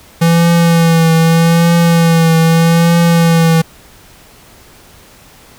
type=tone with vibrato; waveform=square; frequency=166.4 Hz; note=E3; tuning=17 cents sharp; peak=-7 dBFS; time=0.21-3.62 s; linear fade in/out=10 ms; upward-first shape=triangle; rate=0.81 Hz; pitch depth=38 cents each way; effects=pink hiss -41 dBFS RMS until 5.58 s